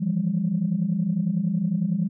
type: tone cluster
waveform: sine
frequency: 162.1 / 173 / 202.1 Hz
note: E3 / F3 / G#3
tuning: -29 / -16 / -47 cents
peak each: -28 / -24 / -24 dBFS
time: 0-2.09 s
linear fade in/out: 20 ms
effects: tanh soft clip ceiling -13 dBFS